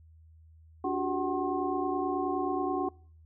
sine tone cluster, 289.7 / 361.8 / 391.2 / 751 / 1071 Hz, D4 / F#4 / G4 / F#5 / C6, -24 / -39 / -4 / +26 / +40 cents, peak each -33 / -33 / -37 / -33 / -36 dBFS, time 0.84-2.89 s, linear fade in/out 5 ms, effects noise-tail reverb RT60 0.5 s tail -25 dB re dry + added 80 Hz sine -53 dBFS peak until 3.25 s

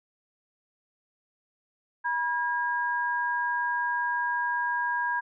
sine tone pair together, 967.4 / 1627 Hz, B5 / G#6, -36 / -36 cents, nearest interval major sixth, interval 900 cents, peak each -28 dBFS, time 2.04-5.21 s, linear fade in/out 20 ms, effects none

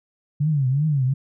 sine tone with vibrato, 141.4 Hz, C#3, 35 cents sharp, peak -17 dBFS, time 0.4-1.14 s, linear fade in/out 10 ms, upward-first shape triangle, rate 2.7 Hz, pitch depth 210 cents each way, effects none

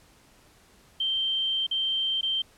sine tone with dropouts, 3136 Hz, G7, in tune, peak -24 dBFS, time 1-2.42 s, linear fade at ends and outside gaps 5 ms, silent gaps 1.667-1.711 / 2.211-2.229 s, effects pink hiss -58 dBFS RMS until 2.57 s + low-pass 12000 Hz 12 dB/octave

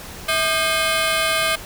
15% pulse ring-modulated tone, 932.3 Hz, A#5, in tune, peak -8 dBFS, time 0.28-1.56 s, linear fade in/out 10 ms, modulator 283 Hz, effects pink hiss -36 dBFS RMS until 1.65 s

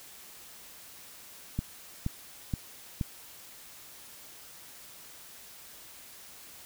click train, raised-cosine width 5 ms, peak -17 dBFS, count 4, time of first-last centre 1.59-3.012 s, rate 2.11 Hz, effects white hiss -50 dBFS RMS until 6.65 s

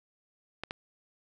clicks, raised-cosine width 0.3 ms, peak -19 dBFS, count 2, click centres 0.636 / 0.709 s, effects none

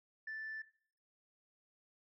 sine tone, 1760 Hz, A6, in tune, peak -40 dBFS, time 0.27-0.62 s, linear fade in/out 5 ms, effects noise-tail reverb RT60 0.5 s tail -17 dB re dry + tanh soft clip ceiling -38 dBFS

